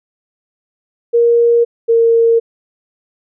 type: tone pair in turn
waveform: sine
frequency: 470 / 460.3 Hz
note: A#4 / A#4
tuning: +14 / -22 cents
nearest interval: unison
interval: 36 cents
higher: first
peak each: -7 dBFS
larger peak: neither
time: 1.13-1.65 / 1.88-2.4 s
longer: neither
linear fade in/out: 20 ms
effects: none